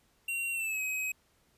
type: tone with pitch glide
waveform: square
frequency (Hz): 2749 to 2535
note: F7 to D#7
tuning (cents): -28 to +32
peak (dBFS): -32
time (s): 0.28-1.12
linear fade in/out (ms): 5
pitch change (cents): -140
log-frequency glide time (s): 0.52-0.81
effects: pink hiss -69 dBFS RMS until 1.57 s + resampled to 32000 Hz